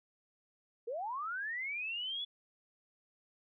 sine linear sweep, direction up, 433.2 to 3450 Hz, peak -36 dBFS, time 0.87-2.25 s, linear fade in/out 10 ms, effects none

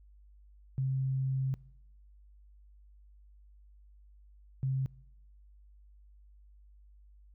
sine tone bursts at uneven times, 132.8 Hz, C3, 26 cents sharp, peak -28 dBFS, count 2, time 0.78-1.54 / 4.63-4.86 s, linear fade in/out 0 ms, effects noise-tail reverb RT60 0.8 s tail -23 dB re dry + added 50 Hz sine -55 dBFS peak until 7.34 s

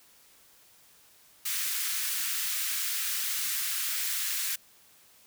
white high-pass noise, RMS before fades -31 dBFS, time 1.45-4.56 s, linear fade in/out 10 ms, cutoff 1400 Hz, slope 24 dB/octave, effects white hiss -59 dBFS RMS until 5.26 s

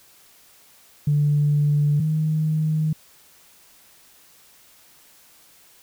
sine tone pair in turn, 146.83 / 155.77 Hz, D3 / D#3, 0 / +2 cents, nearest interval minor second, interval 102 cents, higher second, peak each -15 / -18 dBFS, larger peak first, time 1.07-2 / 2-2.93 s, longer neither, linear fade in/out 5 ms, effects tanh soft clip ceiling -11 dBFS + white hiss -53 dBFS RMS until 5.82 s

